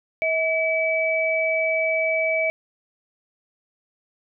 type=tone pair together; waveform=sine; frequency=643.2 / 2292 Hz; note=E5 / D7; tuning=-43 / -43 cents; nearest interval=octave + minor seventh; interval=2200 cents; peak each=-22 dBFS; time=0.22-2.5 s; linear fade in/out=0 ms; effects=none